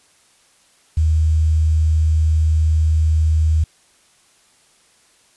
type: tone with quantisation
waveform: sine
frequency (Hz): 78.8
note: D#2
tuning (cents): +23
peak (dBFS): -12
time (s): 0.97-3.64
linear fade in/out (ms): 5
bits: 7
effects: white hiss -55 dBFS RMS until 5.36 s + resampled to 24000 Hz